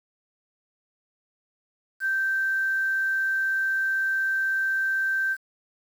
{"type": "tone with quantisation", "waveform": "sine", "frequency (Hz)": 1561, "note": "G6", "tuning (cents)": -8, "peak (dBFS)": -22, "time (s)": [2, 5.37], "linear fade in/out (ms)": 50, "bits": 8, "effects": []}